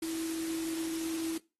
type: tone in noise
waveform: sine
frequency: 325.8 Hz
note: E4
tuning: 20 cents flat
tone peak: -33 dBFS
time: 0.02-1.38 s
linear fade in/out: 5 ms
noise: white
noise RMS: -42 dBFS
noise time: 0.02-1.38 s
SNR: +6 dB
effects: noise-tail reverb RT60 0.3 s tail -22 dB re dry + AAC 32 kbps